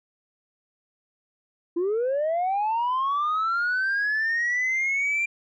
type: linear sweep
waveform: sine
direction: up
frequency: 330.7 to 2380 Hz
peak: -20 dBFS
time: 1.76-5.26 s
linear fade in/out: 10 ms
effects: tanh soft clip ceiling -20 dBFS